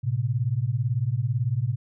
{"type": "beating tone pair", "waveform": "sine", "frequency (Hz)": [111.8, 129.8], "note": ["A2", "C3"], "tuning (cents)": [28, -13], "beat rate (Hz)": 18, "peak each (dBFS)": -25, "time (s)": [0.03, 1.76], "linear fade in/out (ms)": 20, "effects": []}